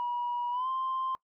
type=tone with pitch glide; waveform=sine; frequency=966 to 1047.4 Hz; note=B5 to C6; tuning=-39 to +1 cents; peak=-28 dBFS; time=0-1.15 s; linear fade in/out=0 ms; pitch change=+140 cents; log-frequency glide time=0.51-0.68 s; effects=noise-tail reverb RT60 0.1 s tail -22 dB re dry + tanh soft clip ceiling -26 dBFS

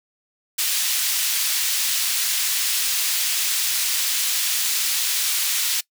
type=high-pass noise; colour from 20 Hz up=pink; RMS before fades=-22 dBFS; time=0.58-5.81 s; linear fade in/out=10 ms; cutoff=3200 Hz; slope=12 dB/octave; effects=noise-tail reverb RT60 0.1 s tail -22 dB re dry

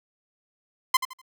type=tone with echo; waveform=sawtooth; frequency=1035 Hz; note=C6; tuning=19 cents flat; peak=-12 dBFS; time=0.94-0.97 s; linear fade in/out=5 ms; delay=82 ms; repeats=3; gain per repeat=-11 dB; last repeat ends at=1.216 s; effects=none

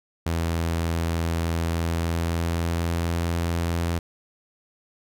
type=tone with pitch glide; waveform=sawtooth; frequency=83.2 to 84.65 Hz; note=E2 to E2; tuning=+17 to +46 cents; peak=-19 dBFS; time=0.26-3.99 s; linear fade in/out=5 ms; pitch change=+29 cents; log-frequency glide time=1.59-3.23 s; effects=none

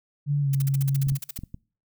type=tone with pitch glide; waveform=sine; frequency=144 to 137.5 Hz; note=D3 to C#3; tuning=-34 to -14 cents; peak=-20 dBFS; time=0.26-1.19 s; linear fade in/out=50 ms; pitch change=-80 cents; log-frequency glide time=0.41-0.49 s
type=noise bursts; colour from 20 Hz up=blue; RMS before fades=-33 dBFS; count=13; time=0.53-1.379 s; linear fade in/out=5 ms; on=21 ms; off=48 ms
type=clicks; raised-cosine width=5 ms; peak=-24 dBFS; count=5; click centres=1.07 / 1.12 / 1.39 / 1.436 / 1.544 s
effects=noise-tail reverb RT60 0.4 s tail -24 dB re dry

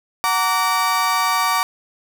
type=chord; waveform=35% pulse; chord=Gb augmented; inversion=none; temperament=just; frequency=740 / 925 / 1156.2 Hz; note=Gb5 / Bb5 / D6; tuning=0 / -14 / -27 cents; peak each=-23 / -20 / -17 dBFS; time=0.24-1.63 s; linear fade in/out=0 ms; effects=none

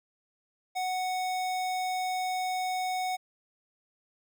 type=tone with notch filter; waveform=square; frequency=740 Hz; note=F#5; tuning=in tune; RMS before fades=-31 dBFS; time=0.75-3.17 s; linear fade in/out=20 ms; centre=12000 Hz; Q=1.8; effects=none

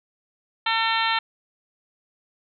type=harmonic tone; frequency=450 Hz; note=A4; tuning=39 cents sharp; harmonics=2 / 3 / 4 / 5 / 6 / 7 / 8 / 9; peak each=-25 / -27 / -28 / -29 / -30 / -30 / -31 / -32 dBFS; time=0.66-1.19 s; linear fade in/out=5 ms; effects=none

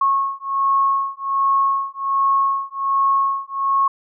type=beating tone pair; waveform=sine; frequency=1094 / 1095.3 Hz; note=C#6 / C#6; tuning=-23 / -21 cents; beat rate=1.3 Hz; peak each=-19 dBFS; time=0.01-3.88 s; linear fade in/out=5 ms; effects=none

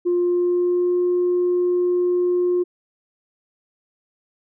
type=tone with pitch glide; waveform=sine; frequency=352.3 to 356.4 Hz; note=F4 to F4; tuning=+15 to +35 cents; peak=-15 dBFS; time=0.05-2.64 s; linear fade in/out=20 ms; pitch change=+20 cents; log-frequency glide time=0.17-0.99 s; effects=tanh soft clip ceiling -13 dBFS

